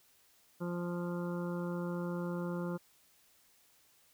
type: harmonic tone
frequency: 174.61 Hz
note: F3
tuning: in tune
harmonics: 1 / 2 / 3 / 5 / 6 / 7 / 8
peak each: -36 / -41 / -43 / -51 / -51 / -52 / -51 dBFS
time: 0.6-2.78 s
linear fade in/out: 20 ms
effects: white hiss -67 dBFS RMS until 4.13 s